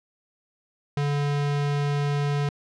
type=tone; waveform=square; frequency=144.1 Hz; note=D3; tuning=33 cents flat; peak=-23 dBFS; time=0.97-2.49 s; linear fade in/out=2 ms; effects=low-pass 5000 Hz 12 dB/octave